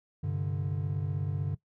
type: chord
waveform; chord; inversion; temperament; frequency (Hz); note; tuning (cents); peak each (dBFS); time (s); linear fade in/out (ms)
triangle; G suspended fourth; none; equal; 98 / 130.81 / 146.83; G2 / C3 / D3; 0 / 0 / 0; -31 / -36 / -30; 0.23-1.55; 10
effects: noise-tail reverb RT60 0.1 s tail -17 dB re dry